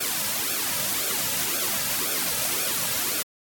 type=noise with flanger; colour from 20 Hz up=white; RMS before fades=-26 dBFS; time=0-3.23 s; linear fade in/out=10 ms; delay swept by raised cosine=1 to 2.8 ms; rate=1.9 Hz; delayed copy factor=-0.75; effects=AAC 64 kbps